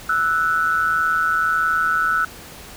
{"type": "tone pair together", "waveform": "sine", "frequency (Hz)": [1318.5, 1480], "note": ["E6", "F#6"], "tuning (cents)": [0, 0], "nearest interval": "major second", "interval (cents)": 200, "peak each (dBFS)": -19, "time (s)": [0.09, 2.25], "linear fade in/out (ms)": 5, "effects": ["pink hiss -39 dBFS RMS until 2.76 s"]}